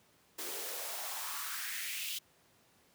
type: noise with high-pass filter sweep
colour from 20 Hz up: white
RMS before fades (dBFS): -40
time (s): 0.38-2.19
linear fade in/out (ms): 10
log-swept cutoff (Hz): 320 to 3200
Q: 3.3
effects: pink hiss -67 dBFS RMS until 2.94 s + high-pass 100 Hz 12 dB/octave